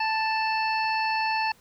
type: harmonic tone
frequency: 881 Hz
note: A5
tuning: 2 cents sharp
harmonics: 1 / 2 / 3 / 5 / 6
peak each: -25 / -32 / -30 / -35 / -43 dBFS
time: 0-1.52 s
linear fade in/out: 5 ms
effects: pink hiss -58 dBFS RMS until 1.6 s